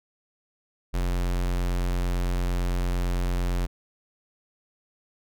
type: tone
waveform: square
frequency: 44.45 Hz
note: F1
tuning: 31 cents sharp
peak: -24 dBFS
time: 0.93-3.67 s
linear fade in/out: 20 ms
effects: none